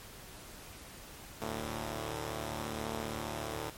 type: tone pair together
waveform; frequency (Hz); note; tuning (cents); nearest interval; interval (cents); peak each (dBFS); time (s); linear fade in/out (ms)
5% pulse; 74.8 / 111.86; D2 / A2; +32 / +29; perfect fifth; 697; -28; 1.41-3.7; 5
effects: pink hiss -50 dBFS RMS until 3.77 s + MP3 64 kbps